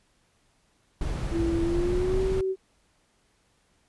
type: noise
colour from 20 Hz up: brown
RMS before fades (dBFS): -29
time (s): 1.01-2.41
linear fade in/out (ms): 2
type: tone with pitch glide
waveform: sine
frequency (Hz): 334.5 to 379.8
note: E4 to F#4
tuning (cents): +25 to +45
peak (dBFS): -24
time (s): 1.31-2.56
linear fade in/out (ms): 50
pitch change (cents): +220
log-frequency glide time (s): 1.62-2.21
effects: pink hiss -67 dBFS RMS until 3.88 s + resampled to 24000 Hz